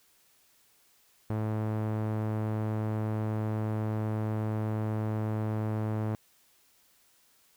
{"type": "tone with low-pass filter", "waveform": "sawtooth", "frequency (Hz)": 108.2, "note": "A2", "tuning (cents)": -29, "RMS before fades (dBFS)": -31, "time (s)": [1.3, 6.15], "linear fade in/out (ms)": 0, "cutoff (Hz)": 1200, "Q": 0.64, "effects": ["white hiss -65 dBFS RMS until 7.56 s"]}